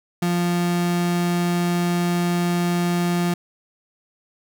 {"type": "tone", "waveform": "35% pulse", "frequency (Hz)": 174.61, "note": "F3", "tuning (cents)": 0, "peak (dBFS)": -17, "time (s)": [0.22, 3.34], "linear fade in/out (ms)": 5, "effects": []}